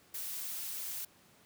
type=noise; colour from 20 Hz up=blue; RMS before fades=-40 dBFS; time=0.14-1.05 s; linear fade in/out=5 ms; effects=pink hiss -63 dBFS RMS until 1.45 s + high-pass 100 Hz 12 dB/octave